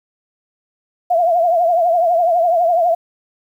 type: tone with vibrato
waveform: sine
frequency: 686 Hz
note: F5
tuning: 31 cents flat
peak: -11 dBFS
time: 1.1-2.95 s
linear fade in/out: 10 ms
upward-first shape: triangle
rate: 12 Hz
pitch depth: 110 cents each way
effects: 8-bit